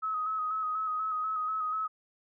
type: tone with vibrato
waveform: sine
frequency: 1272 Hz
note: D#6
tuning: 38 cents sharp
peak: -29 dBFS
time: 0.02-1.88 s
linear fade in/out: 20 ms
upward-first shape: square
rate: 4.1 Hz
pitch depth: 26 cents each way
effects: none